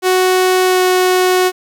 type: tone with pitch glide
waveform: sawtooth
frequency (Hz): 370 to 367.7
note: F#4 to F#4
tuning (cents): 0 to -11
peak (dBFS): -6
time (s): 0.02-1.52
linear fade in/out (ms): 50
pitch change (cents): -11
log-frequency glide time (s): 0.65-0.82
effects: 8-bit